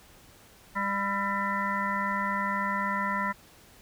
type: harmonic tone with a mistuned harmonic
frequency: 199.3 Hz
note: G3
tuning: 29 cents sharp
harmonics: 1 / 3 / 5 / 7 / 9 / 10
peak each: -34 / -40 / -30 / -34 / -34 / -36 dBFS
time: 0.75-3.33 s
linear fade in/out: 20 ms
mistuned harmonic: 7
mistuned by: -43 cents
effects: pink hiss -55 dBFS RMS until 3.81 s